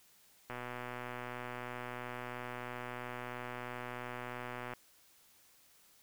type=click train; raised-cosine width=0.5 ms; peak=-27 dBFS; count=522; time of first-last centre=0.5-4.736 s; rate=123 Hz; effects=white hiss -65 dBFS RMS until 6.02 s